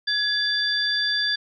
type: tone cluster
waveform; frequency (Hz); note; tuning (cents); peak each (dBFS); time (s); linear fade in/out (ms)
sine; 1678 / 3500 / 4723; G#6 / A7 / D8; +17 / -10 / +9; -25; 0.07-1.36; 10
effects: none